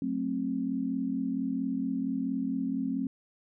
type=chord; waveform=sine; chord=F# diminished; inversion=none; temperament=just; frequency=185 / 222 / 266.4 Hz; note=F#3 / A3 / C4; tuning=0 / +16 / +31 cents; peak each=-36 / -34 / -30 dBFS; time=0.02-3.07 s; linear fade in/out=2 ms; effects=none